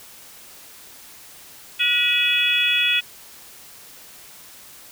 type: harmonic tone with a mistuned harmonic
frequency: 482.4 Hz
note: B4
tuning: 41 cents flat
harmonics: 3 / 4 / 5 / 6 / 7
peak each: -29 / -29 / -19 / -28 / -21 dBFS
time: 1.79-3.01 s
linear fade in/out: 20 ms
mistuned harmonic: 5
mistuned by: +82 cents
effects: white hiss -44 dBFS RMS until 4.91 s